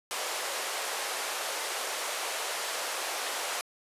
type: band-pass noise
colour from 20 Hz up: pink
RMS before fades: -34 dBFS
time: 0.11-3.61 s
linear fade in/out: 0 ms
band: 490 to 12000 Hz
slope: 24 dB/octave
effects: resampled to 32000 Hz